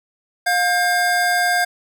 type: tone pair together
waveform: square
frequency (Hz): 710.8 / 1598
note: F5 / G6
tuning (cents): +30 / +33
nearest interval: octave + major second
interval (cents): 1403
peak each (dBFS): -19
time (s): 0.46-1.65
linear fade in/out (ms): 10
effects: none